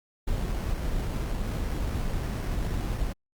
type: noise with sample-and-hold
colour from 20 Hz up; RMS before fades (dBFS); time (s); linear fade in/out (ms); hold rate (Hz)
brown; -29; 0.27-3.13; 10; 3675
effects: Opus 48 kbps